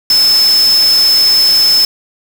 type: tone in noise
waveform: sine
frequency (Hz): 5240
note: E8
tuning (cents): -11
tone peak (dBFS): -6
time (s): 0.1-1.85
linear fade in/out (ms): 2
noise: white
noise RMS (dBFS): -20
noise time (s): 0.1-1.85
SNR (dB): +11
effects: none